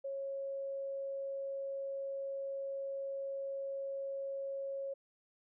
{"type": "tone", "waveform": "sine", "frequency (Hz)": 548, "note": "C#5", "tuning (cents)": -20, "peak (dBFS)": -37, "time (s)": [0.04, 4.94], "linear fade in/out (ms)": 10, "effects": []}